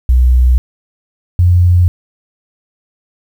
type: tone pair in turn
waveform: sine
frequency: 62.4 / 88.73 Hz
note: B1 / F2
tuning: +19 / +28 cents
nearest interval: tritone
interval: 609 cents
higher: second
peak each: -5 dBFS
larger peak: neither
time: 0.09-0.58 / 1.39-1.88 s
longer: neither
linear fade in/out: 0 ms
effects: 7-bit